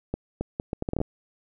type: accelerating click train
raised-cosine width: 2 ms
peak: -14 dBFS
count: 11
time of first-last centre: 0.14-1.015 s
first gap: 270 ms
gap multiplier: 0.7
effects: none